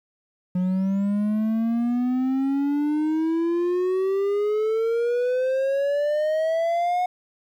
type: exponential sweep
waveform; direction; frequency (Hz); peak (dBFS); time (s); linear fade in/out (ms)
triangle; up; 180 to 730; -18; 0.55-7.06; 5
effects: 10-bit